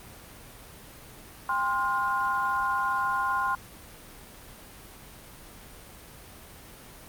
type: tone cluster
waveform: sine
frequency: 801 / 1047 / 1422 Hz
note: G5 / C6 / F6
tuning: +37 / +1 / +31 cents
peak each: -32 / -26 / -30 dBFS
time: 1.49-3.55 s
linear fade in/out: 2 ms
effects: pink hiss -47 dBFS RMS until 7.08 s + Opus 32 kbps